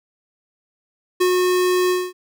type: tone with ADSR envelope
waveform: square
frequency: 363.5 Hz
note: F#4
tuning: 31 cents flat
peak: -14 dBFS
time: 1.2-2.13 s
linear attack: 13 ms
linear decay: 82 ms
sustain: -2 dB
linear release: 230 ms
effects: none